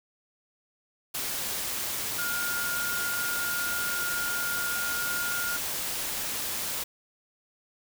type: tone in noise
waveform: sine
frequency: 1418 Hz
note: F6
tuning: 26 cents sharp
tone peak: -30 dBFS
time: 2.18-5.57 s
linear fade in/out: 10 ms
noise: white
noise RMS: -32 dBFS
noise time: 1.14-6.84 s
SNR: -1 dB
effects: none